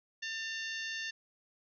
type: harmonic tone with a mistuned harmonic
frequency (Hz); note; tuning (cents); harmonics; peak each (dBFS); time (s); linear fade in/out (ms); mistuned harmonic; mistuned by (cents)
895; A5; +29; 2 / 3 / 4 / 5 / 6 / 7; -39 / -43 / -45 / -47 / -49 / -50; 0.22-1.11; 10; 3; +51
effects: none